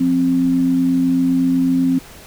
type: tone pair together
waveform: sine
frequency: 174.9 / 262.9 Hz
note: F3 / C4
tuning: +3 / +8 cents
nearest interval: perfect fifth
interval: 705 cents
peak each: -22 / -13 dBFS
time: 0-1.99 s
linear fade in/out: 10 ms
effects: pink hiss -40 dBFS RMS until 2.26 s